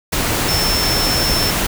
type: tone in noise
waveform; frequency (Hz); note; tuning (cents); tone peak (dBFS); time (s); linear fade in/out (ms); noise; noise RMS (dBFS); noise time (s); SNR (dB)
sine; 5350; E8; +25; -18; 0.48-1.51; 10; pink; -18; 0.12-1.67; -3
effects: none